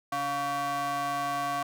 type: ring-modulated tone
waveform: square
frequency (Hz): 210.6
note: G#3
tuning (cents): +24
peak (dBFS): -26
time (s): 0.12-1.63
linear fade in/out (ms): 5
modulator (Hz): 917
effects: none